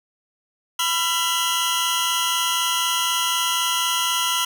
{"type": "tone cluster", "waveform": "sawtooth", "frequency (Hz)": [996, 1360, 2924, 3237], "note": ["B5", "F6", "F#7", "G#7"], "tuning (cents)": [14, -46, -21, -45], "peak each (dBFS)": -22, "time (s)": [0.79, 4.45], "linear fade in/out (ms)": 5, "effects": []}